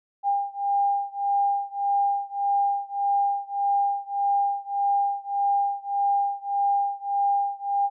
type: beating tone pair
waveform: sine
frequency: 802 / 803.7 Hz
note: G5 / G5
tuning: +39 / +43 cents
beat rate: 1.7 Hz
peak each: -24 / -25 dBFS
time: 0.23-7.9 s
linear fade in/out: 50 ms
effects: none